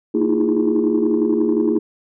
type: tone cluster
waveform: sine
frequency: 229.6 / 309.6 / 320.6 / 346.5 / 412.3 Hz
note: A#3 / D#4 / E4 / F4 / G#4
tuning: -26 / -9 / -48 / -14 / -13 cents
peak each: -20 dBFS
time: 0.14-1.79 s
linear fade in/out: 10 ms
effects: tanh soft clip ceiling -8 dBFS